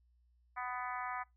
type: harmonic tone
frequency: 249 Hz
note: B3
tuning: 14 cents sharp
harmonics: 3 / 4 / 5 / 6 / 7 / 8 / 9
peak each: -43 / -43 / -43 / -49 / -48 / -49 / -52 dBFS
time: 0.56-1.24 s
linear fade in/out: 20 ms
effects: noise-tail reverb RT60 0.2 s tail -23 dB re dry + added 60 Hz sine -67 dBFS peak until 1.36 s